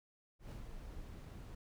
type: noise with ADSR envelope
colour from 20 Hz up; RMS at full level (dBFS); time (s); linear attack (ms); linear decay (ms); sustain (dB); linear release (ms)
brown; -45; 0.39-1.55; 120; 97; -4; 5
effects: none